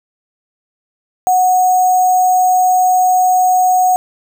sine tone with sample-and-hold, 737 Hz, F#5, 7 cents flat, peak -8 dBFS, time 1.27-3.96 s, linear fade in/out 0 ms, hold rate 7350 Hz, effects none

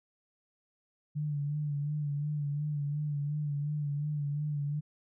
sine tone with vibrato, 146.83 Hz, D3, in tune, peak -30 dBFS, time 1.15-4.81 s, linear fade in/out 20 ms, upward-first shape sine, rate 2.8 Hz, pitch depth 45 cents each way, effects none

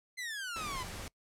sawtooth exponential sweep, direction down, 2081 to 980 Hz, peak -34 dBFS, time 0.17-0.84 s, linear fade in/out 20 ms
pink noise, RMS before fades -43 dBFS, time 0.56-1.08 s, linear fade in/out 2 ms
effects noise-tail reverb RT60 0.1 s tail -24 dB re dry + low-pass 11000 Hz 12 dB/octave

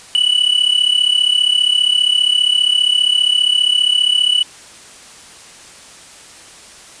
triangle tone with amplitude modulation, 2960 Hz, F#7, in tune, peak -6 dBFS, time 0.15-4.43 s, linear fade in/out 0 ms, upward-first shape sine, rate 35 Hz, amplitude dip 80%, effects white hiss -39 dBFS RMS until 7 s + resampled to 22050 Hz

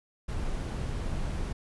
brown noise, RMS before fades -32 dBFS, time 0.28-1.53 s, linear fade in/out 10 ms, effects resampled to 24000 Hz

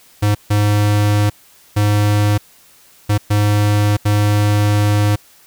square tone bursts at uneven times, 103.83 Hz, G#2, in tune, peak -12 dBFS, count 6, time 0.22-0.35 / 0.5-1.3 / 1.76-2.38 / 3.09-3.18 / 3.3-3.97 / 4.05-5.16 s, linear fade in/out 10 ms, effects white hiss -48 dBFS RMS until 5.46 s

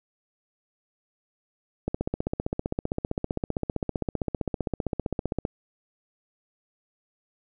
click train, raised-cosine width 2 ms, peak -13 dBFS, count 56, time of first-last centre 1.88-5.451 s, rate 15.4 Hz, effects none

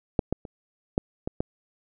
clicks, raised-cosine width 2 ms, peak -7 / -11 / -25 / -8 / -15 / -12 dBFS, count 6, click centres 0.192 / 0.326 / 0.452 / 0.979 / 1.275 / 1.405 s, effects none

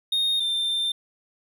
triangle tone pair in turn, 3700 / 3586 Hz, A#7 / A7, -14 / +32 cents, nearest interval minor second, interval 54 cents, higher first, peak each -19 / -21 dBFS, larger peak first, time 0.12-0.4 / 0.4-0.92 s, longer second, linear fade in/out 5 ms, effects none

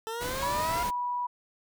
20% pulse exponential sweep, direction up, 440 to 705 Hz, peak -28 dBFS, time 0.07-0.83 s, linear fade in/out 0 ms
pink noise, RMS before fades -36 dBFS, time 0.2-0.91 s, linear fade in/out 20 ms
sine tone, 978 Hz, B5, 17 cents flat, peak -28 dBFS, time 0.42-1.27 s, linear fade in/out 10 ms
effects none

